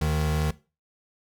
square tone pair together, 75.88 / 154.2 Hz, D#2 / D#3, -43 / -15 cents, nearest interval octave, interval 1228 cents, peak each -26 dBFS, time 0.01-0.51 s, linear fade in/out 5 ms, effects noise-tail reverb RT60 0.3 s tail -18 dB re dry

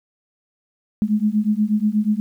sine beating tone pair, 207.7 / 216 Hz, G#3 / A3, 0 / -32 cents, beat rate 8.3 Hz, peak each -19 dBFS, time 1.02-2.2 s, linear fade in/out 0 ms, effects 9-bit

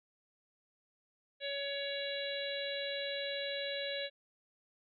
harmonic tone, 561 Hz, C#5, 21 cents sharp, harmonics 1 / 3 / 4 / 5 / 6 / 7, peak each -39 / -44 / -46 / -46 / -46 / -42 dBFS, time 1.4-4.1 s, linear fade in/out 50 ms, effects none

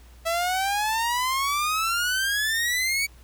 sawtooth exponential sweep, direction up, 655 to 2278 Hz, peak -19 dBFS, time 0.25-3.07 s, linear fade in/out 20 ms, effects added 60 Hz sine -47 dBFS peak until 3.23 s + pink hiss -56 dBFS RMS until 3.23 s

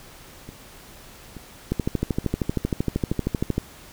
two click trains, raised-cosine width 3 ms, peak -9 / -24 dBFS, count 25 / 4, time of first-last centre 1.72-3.58 / 0.49-3.122 s, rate 12.9 / 1.14 Hz, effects pink hiss -46 dBFS RMS until 3.92 s

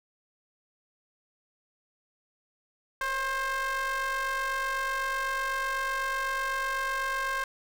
square ring-modulated tone, 261.2 Hz, C4, 3 cents flat, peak -26 dBFS, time 3.01-7.44 s, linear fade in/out 2 ms, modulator 1330 Hz, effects none

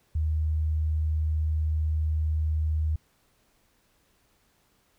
sine tone, 77.78 Hz, D#2, in tune, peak -23 dBFS, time 0.15-2.96 s, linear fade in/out 5 ms, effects pink hiss -67 dBFS RMS until 4.98 s

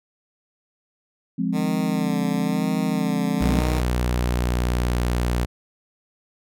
sine chord, F minor, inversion none, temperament equal, 174.61 / 207.7 / 261.6 Hz, F3 / Ab3 / C4, 0 / 0 / 0 cents, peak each -25 dBFS, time 1.38-3.6 s, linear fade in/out 10 ms
10% pulse tone with vibrato, 150.4 Hz, D3, 42 cents sharp, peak -19 dBFS, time 1.52-3.83 s, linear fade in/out 50 ms, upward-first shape sine, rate 1 Hz, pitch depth 53 cents each way
sawtooth tone with pitch glide, 61.3 to 60.25 Hz, B1 to B1, -12 to -42 cents, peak -16 dBFS, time 3.4-5.46 s, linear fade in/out 20 ms, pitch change -30 cents, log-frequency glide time 3.71-5.21 s
effects none

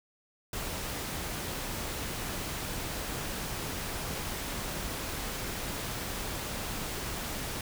pink noise, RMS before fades -36 dBFS, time 0.53-7.61 s, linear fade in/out 2 ms, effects none

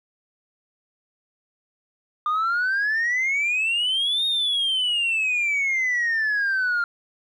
sine exponential two-way sweep, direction up then down, 1201 to 3729 to 1390 Hz, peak -18 dBFS, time 2.26-6.84 s, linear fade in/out 2 ms, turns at 4.26 s, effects tanh soft clip ceiling -18 dBFS + 10-bit

